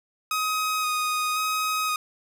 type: tone with vibrato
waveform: sawtooth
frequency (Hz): 1253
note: D#6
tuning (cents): +12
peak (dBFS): -20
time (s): 0.31-1.96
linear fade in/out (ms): 2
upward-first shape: square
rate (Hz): 0.95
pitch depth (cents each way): 13
effects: none